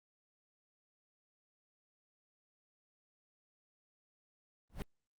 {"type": "noise with exponential growth", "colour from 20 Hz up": "brown", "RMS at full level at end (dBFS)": -32, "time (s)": [4.7, 4.82], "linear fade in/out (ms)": 0, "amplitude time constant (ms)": 26, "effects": ["Opus 24 kbps"]}